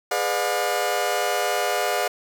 sawtooth chord, G# diminished seventh, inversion none, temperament just, 415.3 / 498.4 / 598 / 717.6 Hz, G#4 / B4 / D5 / F5, 0 / +16 / +31 / +47 cents, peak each -25 / -25 / -23 / -21 dBFS, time 0.11-2.08 s, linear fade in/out 5 ms, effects none

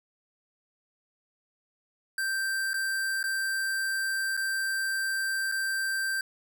square tone with dropouts, 1568 Hz, G6, in tune, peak -28 dBFS, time 2.18-6.21 s, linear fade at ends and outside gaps 2 ms, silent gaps 2.733-2.741 / 3.229-3.239 / 4.368-4.374 / 5.516-5.521 s, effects none

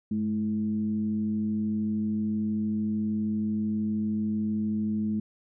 sine tone with frequency modulation, 213.2 Hz, G#3, 46 cents sharp, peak -25 dBFS, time 0.11-5.2 s, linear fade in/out 5 ms, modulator 113 Hz, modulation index 0.44, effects none

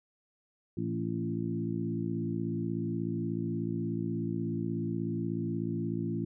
harmonic tone with a mistuned harmonic, 56.5 Hz, A1, 47 cents sharp, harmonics 2 / 3 / 4 / 5 / 6, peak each -37 / -35 / -37 / -39 / -37 dBFS, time 0.77-6.25 s, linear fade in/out 5 ms, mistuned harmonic 5, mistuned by -19 cents, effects none

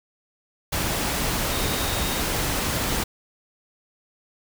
sine tone in noise, 3729 Hz, A#7, in tune, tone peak -35 dBFS, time 1.51-2.21 s, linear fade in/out 10 ms, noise pink, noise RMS -25 dBFS, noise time 0.72-3.04 s, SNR -13 dB, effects none

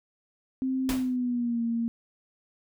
sine tone with pitch glide, 261.7 to 231.8 Hz, C4 to A#3, 0 to -10 cents, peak -25 dBFS, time 0.62-1.88 s, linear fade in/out 0 ms, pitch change -210 cents, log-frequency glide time 0.9-1.62 s
pink noise with exponential decay, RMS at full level -29 dBFS, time 0.89-1.16 s, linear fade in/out 1 ms, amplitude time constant 57 ms
effects none

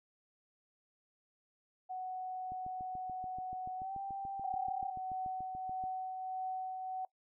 sine tone with pitch glide, 743 to 784.5 Hz, F#5 to G5, +7 to +1 cents, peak -38 dBFS, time 1.89-4.92 s, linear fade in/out 20 ms, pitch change +94 cents, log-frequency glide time 3.77-3.96 s
click train, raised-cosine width 3 ms, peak -39 dBFS, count 24, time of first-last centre 2.52-5.839 s, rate 6.93 Hz
sine tone with tremolo, 750 Hz, F#5, 23 cents sharp, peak -35 dBFS, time 4.44-7.05 s, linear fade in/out 2 ms, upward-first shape triangle, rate 1.6 Hz, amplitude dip 40%
effects noise-tail reverb RT60 0.1 s tail -21 dB re dry

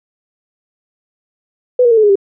sine tone with pitch steps, 498.3 / 475.5 / 453.8 / 433 / 413.2 / 394.4 Hz, B4 / A#4 / A#4 / A4 / G#4 / G4, +15 / +34 / -47 / -28 / -9 / +11 cents, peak -6 dBFS, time 1.79-2.156 s, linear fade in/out 5 ms, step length 61 ms, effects none

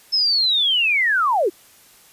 sine linear sweep, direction down, 5274 to 312.1 Hz, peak -15 dBFS, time 0.12-1.5 s, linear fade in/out 20 ms, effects white hiss -50 dBFS RMS until 2.12 s + resampled to 32000 Hz

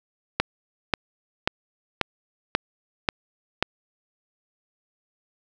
click train, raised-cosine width 0.3 ms, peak -3 dBFS, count 7, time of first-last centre 0.4-3.626 s, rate 1.86 Hz, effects none

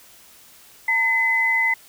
sine tone pair together, 910 / 2028 Hz, A#5 / B6, -42 / +45 cents, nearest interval octave + major second, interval 1387 cents, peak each -26 / -17 dBFS, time 0.88-1.74 s, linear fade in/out 5 ms, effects white hiss -49 dBFS RMS until 1.88 s

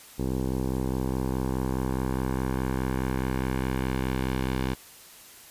10% pulse tone with low-pass filter sweep, 64.8 Hz, C2, 16 cents flat, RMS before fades -28 dBFS, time 0.18-4.75 s, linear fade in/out 20 ms, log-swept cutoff 550 to 3900 Hz, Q 0.93, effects white hiss -49 dBFS RMS until 5.5 s + resampled to 32000 Hz

